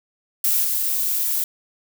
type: noise with level steps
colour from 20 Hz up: violet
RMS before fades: -19 / -22 dBFS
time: 0.44-1.44 s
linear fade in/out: 2 ms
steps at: 0.63 s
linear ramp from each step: 20 ms
effects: none